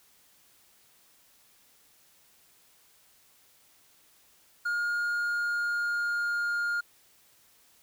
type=tone with pitch glide; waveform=triangle; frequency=1422 to 1413.8 Hz; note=F6 to F6; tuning=+31 to +21 cents; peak=-25 dBFS; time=4.65-6.81 s; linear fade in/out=10 ms; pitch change=-10 cents; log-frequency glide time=5.11-6.54 s; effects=white hiss -62 dBFS RMS until 7.82 s